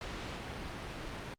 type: low-pass noise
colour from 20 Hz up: pink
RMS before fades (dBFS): -42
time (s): 0.01-1.34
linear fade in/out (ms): 2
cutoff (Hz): 4100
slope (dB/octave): 12
effects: Opus 48 kbps